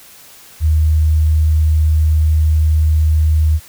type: tone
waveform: sine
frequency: 77.78 Hz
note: D#2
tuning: in tune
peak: -9 dBFS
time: 0.6-3.6 s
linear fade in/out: 50 ms
effects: white hiss -41 dBFS RMS until 3.68 s